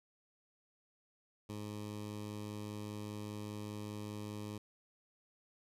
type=tone with notch filter; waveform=15% pulse; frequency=105 Hz; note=G#2; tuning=19 cents sharp; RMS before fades=-44 dBFS; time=1.49-4.58 s; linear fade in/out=5 ms; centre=1600 Hz; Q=1.7; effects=resampled to 32000 Hz + 12-bit